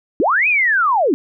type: linear two-way sweep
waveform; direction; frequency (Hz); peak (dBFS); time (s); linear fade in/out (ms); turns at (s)
sine; up then down; 245.2 to 2564 to 245.2; -12; 0.2-1.14; 0; 0.48
effects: none